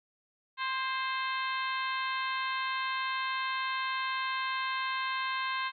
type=harmonic tone with a mistuned harmonic; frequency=523.3 Hz; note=C5; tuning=in tune; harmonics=2 / 3 / 4 / 5 / 6 / 7 / 8; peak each=-33 / -37 / -39 / -41 / -43 / -44 / -45 dBFS; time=0.57-5.72 s; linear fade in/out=50 ms; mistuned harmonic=3; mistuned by=+26 cents; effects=none